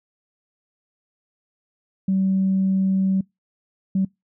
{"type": "tone bursts at uneven times", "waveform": "sine", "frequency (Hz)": 191.2, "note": "G3", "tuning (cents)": -43, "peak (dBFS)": -16, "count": 2, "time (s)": [[2.08, 3.21], [3.95, 4.05]], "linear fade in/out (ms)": 5, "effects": ["noise-tail reverb RT60 0.2 s tail -26 dB re dry", "tanh soft clip ceiling -12 dBFS"]}